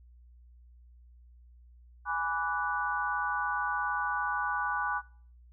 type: chord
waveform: sine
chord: G# half-diminished seventh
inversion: none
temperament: equal with one note detuned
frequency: 830.6 / 987.8 / 1161.2 / 1480 Hz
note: G#5 / B5 / D6 / F#6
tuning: 0 / 0 / -20 / 0 cents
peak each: -35 / -36 / -34 / -33 dBFS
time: 2.05-5.02 s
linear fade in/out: 50 ms
effects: noise-tail reverb RT60 0.5 s tail -22 dB re dry + added 60 Hz sine -53 dBFS peak until 5.52 s